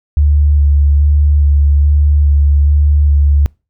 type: tone with vibrato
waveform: sine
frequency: 72.6 Hz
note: D2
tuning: 19 cents flat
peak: -6 dBFS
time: 0.17-3.46 s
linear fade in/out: 0 ms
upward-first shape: square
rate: 1.2 Hz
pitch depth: 16 cents each way
effects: noise-tail reverb RT60 0.3 s tail -26 dB re dry